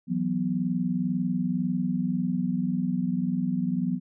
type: chord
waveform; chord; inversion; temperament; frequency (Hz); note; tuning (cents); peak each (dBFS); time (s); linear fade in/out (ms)
sine; E suspended second; none; equal; 164.81 / 185 / 246.9; E3 / F#3 / B3; 0 / 0 / 0; -31 / -27 / -28; 0.07-4; 50
effects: none